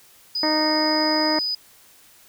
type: tone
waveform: sine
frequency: 4978 Hz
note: D#8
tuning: in tune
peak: -22 dBFS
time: 0.35-1.55 s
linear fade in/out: 5 ms
type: harmonic tone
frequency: 308.5 Hz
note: D#4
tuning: 15 cents flat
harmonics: 1 / 2 / 3 / 4 / 5 / 6 / 7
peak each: -23 / -25 / -26 / -33 / -37 / -31 / -35 dBFS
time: 0.43-1.39 s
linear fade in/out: 2 ms
effects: white hiss -52 dBFS RMS until 2.28 s